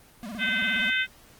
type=tone with vibrato; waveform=square; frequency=217.2 Hz; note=A3; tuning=22 cents flat; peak=-35 dBFS; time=0.23-0.9 s; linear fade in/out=0 ms; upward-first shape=sine; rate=17 Hz; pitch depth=200 cents each way
type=click train; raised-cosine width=3 ms; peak=-32 dBFS; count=4; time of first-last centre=0.35-0.762 s; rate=7.28 Hz
type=harmonic tone; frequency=513 Hz; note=C5; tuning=34 cents flat; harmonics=3 / 4 / 5 / 6 / 7; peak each=-26 / -28 / -30 / -32 / -33 dBFS; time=0.38-1.07 s; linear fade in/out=50 ms
effects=pink hiss -54 dBFS RMS until 1.39 s + Opus 24 kbps